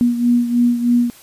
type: beating tone pair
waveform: sine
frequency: 240 / 243.2 Hz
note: B3 / B3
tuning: -49 / -26 cents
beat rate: 3.2 Hz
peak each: -13 / -19 dBFS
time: 0.01-1.1 s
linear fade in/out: 0 ms
effects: white hiss -44 dBFS RMS until 1.22 s + resampled to 32000 Hz